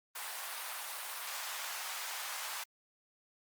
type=high-pass noise; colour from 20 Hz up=pink; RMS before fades=-41 dBFS; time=0.15-2.64 s; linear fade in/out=10 ms; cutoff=800 Hz; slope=24 dB/octave; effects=Opus 32 kbps